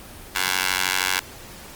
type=tone with high-pass filter; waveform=15% pulse; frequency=92.9 Hz; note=F#2; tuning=7 cents sharp; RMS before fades=-23 dBFS; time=0.35-1.2 s; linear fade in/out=5 ms; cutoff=1600 Hz; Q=0.89; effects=pink hiss -41 dBFS RMS until 1.75 s + Opus 24 kbps